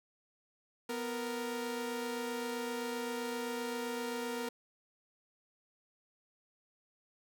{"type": "tone pair together", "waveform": "sawtooth", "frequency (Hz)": [246.8, 465.9], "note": ["B3", "A#4"], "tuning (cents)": [-1, -1], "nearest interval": "major seventh", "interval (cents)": 1100, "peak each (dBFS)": [-36, -34], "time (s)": [0.89, 4.49], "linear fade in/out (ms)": 5, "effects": []}